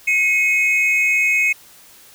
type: tone pair together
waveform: triangle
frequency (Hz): 2179 / 2529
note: C#7 / D#7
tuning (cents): -30 / +28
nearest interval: minor third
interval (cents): 258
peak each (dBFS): -15 / -15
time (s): 0.07-1.53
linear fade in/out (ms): 10
effects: white hiss -46 dBFS RMS until 2.14 s